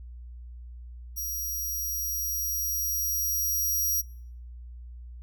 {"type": "tone with level ramp", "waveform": "5% pulse", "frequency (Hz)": 5730, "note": "F8", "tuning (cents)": 44, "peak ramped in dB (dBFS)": [-25, -18], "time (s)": [1.16, 4.02], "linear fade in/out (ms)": 20, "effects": ["noise-tail reverb RT60 0.6 s tail -26 dB re dry", "added 60 Hz sine -40 dBFS peak until 5.22 s"]}